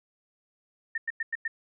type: tone bursts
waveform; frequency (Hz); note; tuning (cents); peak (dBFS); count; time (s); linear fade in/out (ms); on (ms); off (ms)
sine; 1812; A#6; -50; -27; 5; 0.95-1.479; 5; 29; 96
effects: none